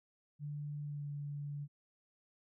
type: tone with pitch glide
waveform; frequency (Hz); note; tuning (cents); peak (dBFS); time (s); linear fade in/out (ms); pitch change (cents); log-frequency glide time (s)
sine; 146.83 to 144.56; D3 to D3; 0 to -27; -39; 0.39-1.68; 50; -27; 0.83-1.06
effects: none